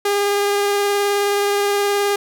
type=tone with vibrato; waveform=sawtooth; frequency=405.4 Hz; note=G#4; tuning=42 cents flat; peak=-12 dBFS; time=0.05-2.16 s; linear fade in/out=5 ms; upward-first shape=sine; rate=19 Hz; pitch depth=11 cents each way; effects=none